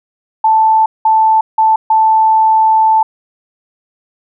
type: tone bursts at uneven times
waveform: sine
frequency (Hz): 880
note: A5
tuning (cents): 0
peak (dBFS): -6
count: 4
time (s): 0.44-0.86 / 1.05-1.41 / 1.58-1.76 / 1.9-3.03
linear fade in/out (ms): 5
effects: none